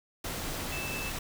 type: tone in noise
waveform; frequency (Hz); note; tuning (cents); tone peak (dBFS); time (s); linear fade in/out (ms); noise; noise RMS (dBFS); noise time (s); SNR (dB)
sine; 2637; E7; 0; -37; 0.72-1.1; 5; pink; -36; 0.24-1.19; -4
effects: none